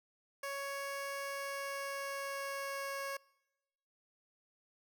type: tone with pitch glide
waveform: 15% pulse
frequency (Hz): 556 to 551.2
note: C#5 to C#5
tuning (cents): +5 to -10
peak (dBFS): -32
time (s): 0.43-3.17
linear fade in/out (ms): 5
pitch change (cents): -15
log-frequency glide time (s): 1.26-3.03
effects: noise-tail reverb RT60 1.0 s tail -25 dB re dry